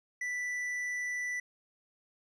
triangle tone with tanh clipping, 1975.5 Hz, B6, in tune, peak -34 dBFS, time 0.21-1.4 s, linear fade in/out 5 ms, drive 11 dB, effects none

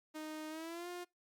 sawtooth tone with pitch glide, 309.9 to 353.9 Hz, D#4 to F4, -7 to +23 cents, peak -39 dBFS, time 0.14-1.05 s, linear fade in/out 20 ms, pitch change +230 cents, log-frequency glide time 0.49-0.88 s, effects noise-tail reverb RT60 0.2 s tail -24 dB re dry + Opus 48 kbps

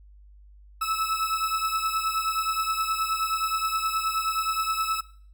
40% pulse beating tone pair, 1300 / 1309.5 Hz, E6 / E6, -24 / -12 cents, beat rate 9.5 Hz, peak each -26 / -28 dBFS, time 0.81-5.01 s, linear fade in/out 10 ms, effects noise-tail reverb RT60 0.5 s tail -17 dB re dry + added 50 Hz sine -48 dBFS peak until 5.33 s

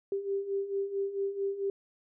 sine beating tone pair, 392 / 396.5 Hz, G4 / G4, 0 / +20 cents, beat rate 4.5 Hz, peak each -36 / -31 dBFS, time 0.12-1.7 s, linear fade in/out 2 ms, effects none

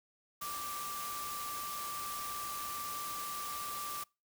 sine tone in noise, 1173 Hz, D6, 2 cents flat, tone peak -40 dBFS, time 0.41-4.04 s, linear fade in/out 10 ms, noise white, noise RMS -43 dBFS, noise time 0.41-4.04 s, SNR 0 dB, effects noise-tail reverb RT60 0.3 s tail -26 dB re dry

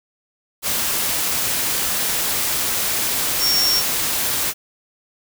sine tone in noise, 5510 Hz, F8, 24 cents flat, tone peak -16 dBFS, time 3.39-3.83 s, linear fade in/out 50 ms, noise white, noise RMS -21 dBFS, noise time 0.62-4.54 s, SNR +2 dB, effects none

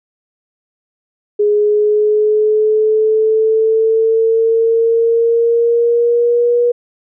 sine exponential sweep, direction up, 415.3 to 482 Hz, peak -9 dBFS, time 1.39-6.72 s, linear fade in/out 10 ms, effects none

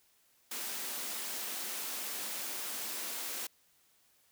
white high-pass noise, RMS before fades -39 dBFS, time 0.51-3.47 s, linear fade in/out 5 ms, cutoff 190 Hz, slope 96 dB/octave, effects white hiss -69 dBFS RMS until 4.31 s

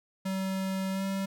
square tone with pitch glide, 190.9 to 194.01 Hz, G3 to G3, -46 to -18 cents, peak -30 dBFS, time 0.25-1.26 s, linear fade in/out 10 ms, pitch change +28 cents, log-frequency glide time 0.91-1.04 s, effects none

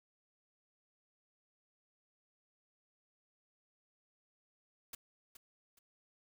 white noise with echo, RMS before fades -45 dBFS, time 4.93-4.95 s, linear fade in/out 5 ms, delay 420 ms, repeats 2, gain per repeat -10 dB, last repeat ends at 5.79 s, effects none

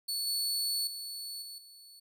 sawtooth tone with level steps, 4435 Hz, C#8, in tune, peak -29 / -27 / -36 / -40 / -49 dBFS, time 0.08-2 s, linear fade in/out 10 ms, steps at 0.27 / 0.87 / 1.42 / 1.58 s, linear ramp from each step 2 ms, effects none

